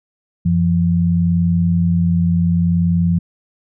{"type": "tone pair together", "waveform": "sine", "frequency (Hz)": [91.1, 171.73], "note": ["F#2", "F3"], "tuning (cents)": [-26, -29], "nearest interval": "major seventh", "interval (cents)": 1097, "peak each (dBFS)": [-18, -13], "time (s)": [0.45, 3.19], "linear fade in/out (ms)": 10, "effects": []}